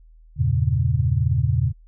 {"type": "chord", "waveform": "sine", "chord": "E diminished seventh", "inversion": "none", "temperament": "equal", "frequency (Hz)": [82.41, 98, 116.54, 138.59], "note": ["E2", "G2", "Bb2", "Db3"], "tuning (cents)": [0, 0, 0, 0], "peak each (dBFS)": [-23, -25, -21, -22], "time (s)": [0.36, 1.73], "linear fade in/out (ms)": 50, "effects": ["added 40 Hz sine -46 dBFS peak until 1.87 s"]}